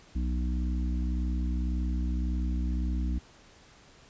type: harmonic tone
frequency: 61.8 Hz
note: B1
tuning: 2 cents sharp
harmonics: 1 / 3 / 4 / 5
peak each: -27 / -37 / -39 / -41 dBFS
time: 0.15-3.19 s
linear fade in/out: 10 ms
effects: pink hiss -56 dBFS RMS until 4.09 s + resampled to 16000 Hz